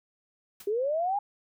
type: noise with exponential decay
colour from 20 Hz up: white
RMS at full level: -42 dBFS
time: 0.6-0.72 s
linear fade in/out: 5 ms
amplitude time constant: 26 ms
type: linear sweep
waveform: sine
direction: up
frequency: 392 to 830.6 Hz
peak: -25 dBFS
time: 0.67-1.19 s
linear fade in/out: 5 ms
effects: none